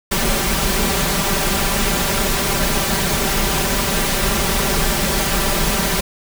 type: noise with comb filter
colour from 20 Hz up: pink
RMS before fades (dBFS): -18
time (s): 0.11-6.01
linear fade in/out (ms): 10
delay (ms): 5.1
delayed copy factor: +0.7
effects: none